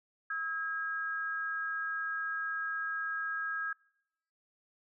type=tone pair together; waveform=sine; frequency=1292.9 / 1629 Hz; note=E6 / G#6; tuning=-34 / -34 cents; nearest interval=major third; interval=400 cents; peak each=-38 / -34 dBFS; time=0.3-3.73 s; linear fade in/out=5 ms; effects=noise-tail reverb RT60 0.8 s tail -25 dB re dry